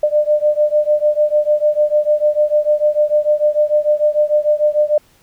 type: beating tone pair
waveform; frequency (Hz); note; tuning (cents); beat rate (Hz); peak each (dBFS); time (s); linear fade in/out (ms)
sine; 597 / 603.7; D5 / D5; +28 / +48; 6.7; -14 / -15; 0.03-4.98; 5
effects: pink hiss -53 dBFS RMS until 5.22 s